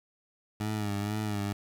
20% pulse tone with vibrato, 104.3 Hz, G#2, 8 cents sharp, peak -25 dBFS, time 0.6-1.53 s, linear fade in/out 5 ms, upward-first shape sine, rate 2.1 Hz, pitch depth 58 cents each way, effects 9-bit

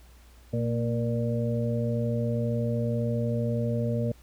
harmonic tone with a mistuned harmonic, 118 Hz, A#2, 22 cents sharp, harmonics 1 / 2 / 4 / 5, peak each -27 / -30 / -33 / -34 dBFS, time 0.53-4.12 s, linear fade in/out 5 ms, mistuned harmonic 2, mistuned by -41 cents, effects added 60 Hz sine -51 dBFS peak until 4.22 s + pink hiss -59 dBFS RMS until 4.22 s

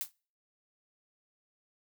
blue noise with exponential decay, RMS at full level -31 dBFS, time 0.01-0.12 s, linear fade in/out 0 ms, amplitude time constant 22 ms, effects noise-tail reverb RT60 0.4 s tail -24 dB re dry

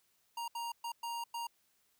square tone bursts at uneven times, 936 Hz, A#5, 7 cents sharp, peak -38 dBFS, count 5, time 0.37-0.48 / 0.55-0.72 / 0.84-0.92 / 1.03-1.24 / 1.34-1.47 s, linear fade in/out 5 ms, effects white hiss -74 dBFS RMS until 1.99 s

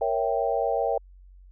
sine chord, A# diminished seventh, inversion none, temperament equal, 466.2 / 554.4 / 659.3 / 784 Hz, A#4 / C#5 / E5 / G5, 0 / 0 / 0 / 0 cents, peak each -28 dBFS, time 0.01-0.98 s, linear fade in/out 5 ms, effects added 46 Hz sine -47 dBFS peak until 1.51 s

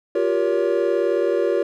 triangle chord, G half-diminished seventh, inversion third, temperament just, 352.8 / 392 / 470.4 / 564.5 Hz, F4 / G4 / Bb4 / Db5, +18 / 0 / +16 / +31 cents, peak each -21 dBFS, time 0.15-1.63 s, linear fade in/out 5 ms, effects none

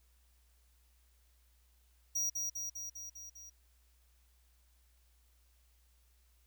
square tone with echo, 5750 Hz, F8, 50 cents sharp, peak -32 dBFS, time 2.15-2.3 s, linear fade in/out 10 ms, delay 200 ms, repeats 6, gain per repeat -3 dB, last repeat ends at 3.5 s, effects added 60 Hz sine -66 dBFS peak until 6.46 s + white hiss -74 dBFS RMS until 6.46 s

